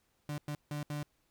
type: tone bursts at uneven times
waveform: 35% pulse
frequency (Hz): 147.5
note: D3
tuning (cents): +8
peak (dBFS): -34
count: 4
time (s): 0.29-0.38 / 0.48-0.55 / 0.71-0.83 / 0.9-1.03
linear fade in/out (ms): 2
effects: pink hiss -75 dBFS RMS until 1.3 s